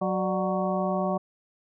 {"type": "harmonic tone with a mistuned harmonic", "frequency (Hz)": 185.5, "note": "F#3", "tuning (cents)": 5, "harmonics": [1, 2, 3, 4, 5, 6], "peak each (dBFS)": [-28, -33, -29, -31, -38, -34], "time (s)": [0.01, 1.18], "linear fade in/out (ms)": 10, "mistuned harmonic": 3, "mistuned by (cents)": 100, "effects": []}